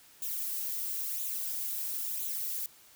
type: noise with flanger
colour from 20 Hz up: violet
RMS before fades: -35 dBFS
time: 0.22-2.66 s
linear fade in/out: 2 ms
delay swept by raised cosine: 0.28 to 2.98 ms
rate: 0.99 Hz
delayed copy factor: +0.65
effects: white hiss -58 dBFS RMS until 2.95 s